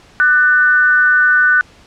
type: tone with amplitude modulation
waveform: sine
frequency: 1492 Hz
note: F#6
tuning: 14 cents sharp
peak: -5 dBFS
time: 0.2-1.61 s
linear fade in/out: 0 ms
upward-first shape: sine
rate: 297 Hz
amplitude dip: 60%
effects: pink hiss -45 dBFS RMS until 1.86 s + low-pass 6000 Hz 12 dB/octave